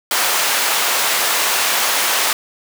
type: high-pass noise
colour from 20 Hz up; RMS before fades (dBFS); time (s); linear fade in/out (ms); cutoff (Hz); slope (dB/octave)
pink; -17; 0.11-2.33; 2; 820; 12
effects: none